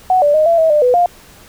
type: tone with pitch steps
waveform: sine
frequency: 742 / 584 / 619 / 674 / 644 / 598 / 497 / 703 Hz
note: F#5 / D5 / D#5 / E5 / E5 / D5 / B4 / F5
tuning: +5 / -10 / -9 / +38 / -41 / +31 / +11 / +11 cents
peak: -8 dBFS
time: 0.1-1.06 s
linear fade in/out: 2 ms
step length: 120 ms
effects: pink hiss -42 dBFS RMS until 1.48 s